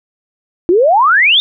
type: exponential sweep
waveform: sine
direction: up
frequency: 329.6 to 3707 Hz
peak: -6 dBFS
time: 0.69-1.4 s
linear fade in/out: 0 ms
effects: none